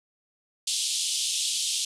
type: band-pass noise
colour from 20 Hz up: pink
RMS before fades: -28 dBFS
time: 0.67-1.85 s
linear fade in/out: 5 ms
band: 3000 to 10000 Hz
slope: 48 dB/octave
effects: none